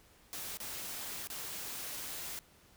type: noise with dropouts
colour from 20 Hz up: white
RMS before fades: -42 dBFS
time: 0.33-2.39 s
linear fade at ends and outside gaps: 0 ms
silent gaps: 0.571-0.602 / 1.272-1.301 s
effects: pink hiss -63 dBFS RMS until 2.76 s